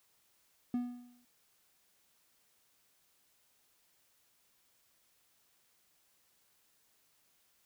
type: tone with exponential decay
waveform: triangle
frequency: 244.4 Hz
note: B3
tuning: 18 cents flat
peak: -27 dBFS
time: 0.74-1.25 s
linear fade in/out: 2 ms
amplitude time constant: 110 ms
effects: white hiss -72 dBFS RMS until 7.65 s